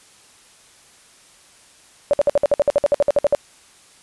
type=tone bursts; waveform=sine; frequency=576 Hz; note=D5; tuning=34 cents flat; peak=-11 dBFS; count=16; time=2.11-3.349 s; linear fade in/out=0 ms; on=24 ms; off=57 ms; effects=white hiss -50 dBFS RMS until 4.02 s + resampled to 24000 Hz